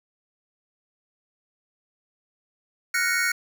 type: chord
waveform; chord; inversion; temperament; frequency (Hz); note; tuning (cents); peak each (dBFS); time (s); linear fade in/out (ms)
square; Gb major seventh; third; equal; 1396.9 / 1480 / 1864.7 / 2217; F6 / Gb6 / Bb6 / Db7; 0 / 0 / 0 / 0; -30 / -27 / -28 / -27; 2.94-3.32; 5
effects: none